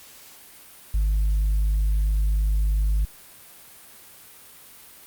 sine tone with tanh clipping, 51.5 Hz, G#1, 14 cents flat, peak -19 dBFS, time 0.94-3.05 s, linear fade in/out 5 ms, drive 1 dB, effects white hiss -47 dBFS RMS until 5.06 s + Opus 48 kbps

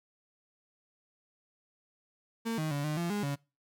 35% pulse tone with pitch steps, 227.9 / 156.4 / 143.5 / 151.9 / 171.4 / 205.9 / 141.7 Hz, A#3 / D#3 / D3 / D#3 / F3 / G#3 / C#3, -39 / +9 / -40 / -41 / -32 / -15 / +38 cents, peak -29 dBFS, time 2.45-3.36 s, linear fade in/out 20 ms, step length 130 ms, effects noise-tail reverb RT60 0.3 s tail -25 dB re dry

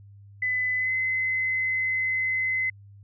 sine tone with pitch glide, 2008 to 2045 Hz, B6 to C7, +28 to -40 cents, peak -23 dBFS, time 0.42-2.7 s, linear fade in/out 5 ms, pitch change +32 cents, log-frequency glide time 0.77-0.92 s, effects added 100 Hz sine -46 dBFS peak until 3.03 s

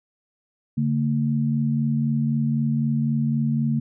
sine tone pair together, 142.8 / 226.7 Hz, D3 / A#3, -48 / -48 cents, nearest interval minor sixth, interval 800 cents, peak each -22 dBFS, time 0.77-3.8 s, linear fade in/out 10 ms, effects none

